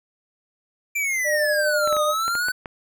square exponential two-way sweep, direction down then up, 2372 to 1223 to 1512 Hz, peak -22 dBFS, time 0.95-2.52 s, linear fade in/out 10 ms, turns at 2.03 s
sine tone with tremolo, 600 Hz, D5, 37 cents sharp, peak -19 dBFS, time 1.24-2.15 s, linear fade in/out 50 ms, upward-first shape sine, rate 12 Hz, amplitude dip 35%
clicks, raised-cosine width 0.5 ms, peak -17 dBFS, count 7, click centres 1.875 / 1.927 / 1.967 / 2.28 / 2.353 / 2.485 / 2.658 s
effects none

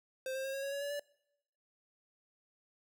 square tone with pitch steps, 523.3 / 530.9 / 538.6 / 546.5 / 554.4 / 562.5 / 570.7 / 579 Hz, C5 / C5 / C#5 / C#5 / C#5 / C#5 / D5 / D5, 0 / +25 / -50 / -25 / 0 / +25 / -50 / -25 cents, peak -37 dBFS, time 0.26-0.996 s, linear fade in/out 2 ms, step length 92 ms, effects noise-tail reverb RT60 0.8 s tail -23 dB re dry

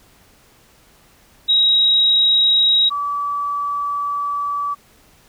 sine tone pair in turn, 3817 / 1151 Hz, A#7 / D6, +40 / -35 cents, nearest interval octave + major sixth, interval 2075 cents, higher first, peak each -11 / -19 dBFS, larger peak first, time 1.48-2.9 / 2.9-4.75 s, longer second, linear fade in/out 20 ms, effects pink hiss -52 dBFS RMS until 5.28 s

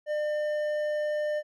triangle tone with hard clipping, 601 Hz, D5, 40 cents sharp, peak -28 dBFS, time 0.06-1.43 s, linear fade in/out 50 ms, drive 10 dB, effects none

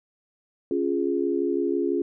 sine chord, Db major, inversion none, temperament equal, 277.2 / 349.2 / 415.3 Hz, Db4 / F4 / Ab4, 0 / 0 / 0 cents, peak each -27 / -25 / -27 dBFS, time 0.71-2.02 s, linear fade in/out 2 ms, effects none

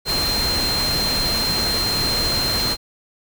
sine tone in noise, 4162 Hz, C8, 10 cents flat, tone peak -20 dBFS, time 0.05-2.77 s, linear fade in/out 50 ms, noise pink, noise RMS -24 dBFS, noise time 0.05-2.77 s, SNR +1 dB, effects none

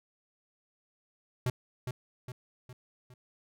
square tone with echo, 125.3 Hz, B2, 25 cents sharp, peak -28 dBFS, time 1.46-1.5 s, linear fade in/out 2 ms, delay 410 ms, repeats 4, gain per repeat -6 dB, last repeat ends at 3.14 s, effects none

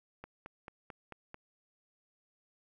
click train, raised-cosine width 0.5 ms, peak -30 dBFS, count 6, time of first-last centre 0.24-1.344 s, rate 4.53 Hz, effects 11-bit

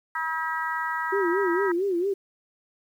harmonic tone, 321.1 Hz, E4, 45 cents flat, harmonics 3 / 4 / 5 / 6, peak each -30 / -31 / -32 / -33 dBFS, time 0.15-1.72 s, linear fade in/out 5 ms
sine tone with vibrato, 370 Hz, F#4, in tune, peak -22 dBFS, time 1.12-2.14 s, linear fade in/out 10 ms, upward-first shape sine, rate 4.4 Hz, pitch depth 150 cents each way
effects 9-bit

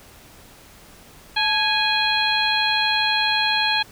harmonic tone with a mistuned harmonic, 828 Hz, G#5, 5 cents flat, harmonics 1 / 2 / 3 / 4 / 5, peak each -24 / -24 / -24 / -24 / -24 dBFS, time 1.36-3.83 s, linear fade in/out 10 ms, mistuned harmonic 1, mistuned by +73 cents, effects pink hiss -47 dBFS RMS until 3.91 s

